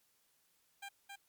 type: tone with echo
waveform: 15% pulse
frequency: 797 Hz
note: G5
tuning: 28 cents sharp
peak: -38 dBFS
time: 0.82-0.89 s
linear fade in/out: 10 ms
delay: 270 ms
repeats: 1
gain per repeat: -3 dB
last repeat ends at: 1.16 s
effects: white hiss -74 dBFS RMS until 1.28 s + MP3 96 kbps